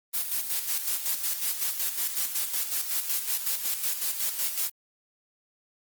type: noise with tremolo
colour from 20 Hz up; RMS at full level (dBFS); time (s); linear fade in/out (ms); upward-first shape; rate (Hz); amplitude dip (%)
blue; -27; 0.13-4.7; 20; square; 5.4; 55
effects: Opus 24 kbps